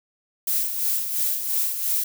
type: noise with tremolo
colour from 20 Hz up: violet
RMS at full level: -22 dBFS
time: 0.47-2.04 s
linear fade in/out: 5 ms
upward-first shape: sine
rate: 2.9 Hz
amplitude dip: 55%
effects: none